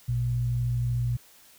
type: tone pair together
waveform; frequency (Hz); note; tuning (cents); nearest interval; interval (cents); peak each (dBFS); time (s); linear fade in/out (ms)
sine; 56.99 / 120.3; A#1 / B2; -38 / -45; octave + minor second; 1293; -34 / -24; 0.08-1.17; 10
effects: white hiss -55 dBFS RMS until 1.58 s